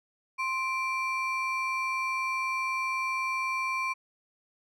triangle ring-modulated tone, 1700 Hz, G#6, 40 cents sharp, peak -23 dBFS, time 0.38-3.94 s, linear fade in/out 20 ms, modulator 652 Hz, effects none

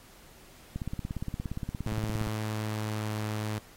click train, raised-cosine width 5 ms, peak -21 dBFS, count 27, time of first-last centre 0.76-2.272 s, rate 17.2 Hz
sawtooth tone with pitch glide, 108.7 to 107.27 Hz, A2 to A2, -21 to -44 cents, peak -27 dBFS, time 1.86-3.59 s, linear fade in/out 10 ms, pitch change -23 cents, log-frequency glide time 2.12-3.14 s
effects pink hiss -55 dBFS RMS until 3.76 s + AAC 48 kbps

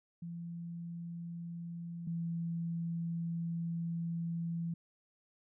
sine tone pair in turn, 169.9 / 167.95 Hz, F3 / E3, -47 / +33 cents, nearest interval unison, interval 20 cents, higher first, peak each -40 / -34 dBFS, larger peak second, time 0.22-2.07 / 2.07-4.74 s, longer second, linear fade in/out 5 ms, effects none

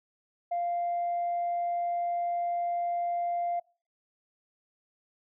sine tone, 696 Hz, F5, 6 cents flat, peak -26 dBFS, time 0.51-3.6 s, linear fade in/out 10 ms, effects noise-tail reverb RT60 0.4 s tail -26 dB re dry + tanh soft clip ceiling -24 dBFS

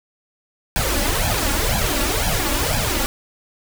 pink noise with flanger, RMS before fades -20 dBFS, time 0.76-3.06 s, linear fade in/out 0 ms, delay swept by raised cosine 1.2 to 3.6 ms, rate 2 Hz, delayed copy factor +0.9, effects none

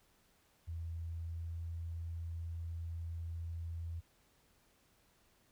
sine tone with pitch glide, 83 to 83.53 Hz, E2 to E2, +12 to +23 cents, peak -39 dBFS, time 0.67-4.01 s, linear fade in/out 20 ms, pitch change +11 cents, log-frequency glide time 0.98-1.56 s, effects pink hiss -71 dBFS RMS until 5.51 s

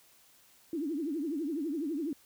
sine tone with vibrato, 305.5 Hz, D#4, 32 cents flat, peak -31 dBFS, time 0.73-2.13 s, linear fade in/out 2 ms, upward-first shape triangle, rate 12 Hz, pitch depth 250 cents each way, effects white hiss -62 dBFS RMS until 2.25 s

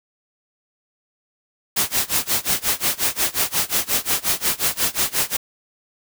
white noise with tremolo, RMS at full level -18 dBFS, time 1.76-5.37 s, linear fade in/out 10 ms, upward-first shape sine, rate 5.6 Hz, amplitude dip 95%, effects none

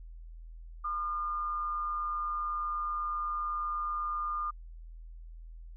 sine tone with amplitude modulation, 1209 Hz, D6, 50 cents sharp, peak -29 dBFS, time 0.84-4.51 s, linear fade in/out 10 ms, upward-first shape sine, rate 168 Hz, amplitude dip 40%, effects added 41 Hz sine -44 dBFS peak until 5.76 s

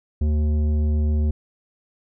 sine tone with tanh clipping, 75.6 Hz, D#2, 49 cents flat, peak -19 dBFS, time 0.21-1.31 s, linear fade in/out 5 ms, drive 11 dB, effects none

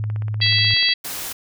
sine tone with vibrato, 106.8 Hz, G#2, 49 cents sharp, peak -21 dBFS, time 0-0.74 s, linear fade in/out 0 ms, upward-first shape triangle, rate 8.1 Hz, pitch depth 10 cents each way
click train, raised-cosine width 0.5 ms, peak -23 dBFS, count 15, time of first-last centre 0.04-0.888 s, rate 16.5 Hz
harmonic tone, 659.3 Hz, E5, in tune, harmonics 3 / 4 / 5 / 6 / 7, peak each -22 / -24 / -20 / -23 / -19 dBFS, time 0.41-0.94 s, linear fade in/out 10 ms
white noise, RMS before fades -29 dBFS, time 1.04-1.33 s, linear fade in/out 10 ms
effects none

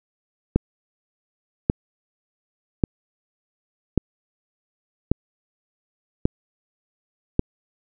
click train, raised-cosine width 3 ms, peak -3 dBFS, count 7, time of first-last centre 0.56-7.394 s, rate 0.878 Hz, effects none

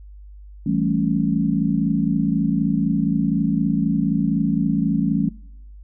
sine chord, A dominant seventh, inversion second, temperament equal, 164.81 / 196 / 220 / 277.2 Hz, E3 / G3 / A3 / C#4, 0 / 0 / 0 / 0 cents, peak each -23 dBFS, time 0.66-5.29 s, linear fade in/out 5 ms, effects noise-tail reverb RT60 0.8 s tail -24 dB re dry + added 50 Hz sine -38 dBFS peak until 5.83 s

